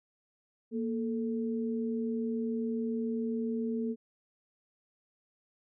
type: tone pair together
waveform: sine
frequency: 232.8 / 440 Hz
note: A#3 / A4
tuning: -2 / 0 cents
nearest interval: major seventh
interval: 1102 cents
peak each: -31 / -36 dBFS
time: 0.71-3.96 s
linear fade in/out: 50 ms
effects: none